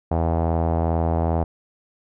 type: tone with low-pass filter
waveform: sawtooth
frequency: 82.4 Hz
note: E2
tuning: in tune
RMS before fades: -21 dBFS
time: 0.11-1.44 s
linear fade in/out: 5 ms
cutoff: 750 Hz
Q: 3.1
effects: none